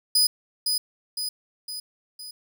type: tone with echo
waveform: sawtooth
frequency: 4978 Hz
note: D#8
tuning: in tune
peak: -14 dBFS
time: 0.15-0.27 s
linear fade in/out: 5 ms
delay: 510 ms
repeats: 4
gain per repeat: -5 dB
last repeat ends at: 2.31 s
effects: none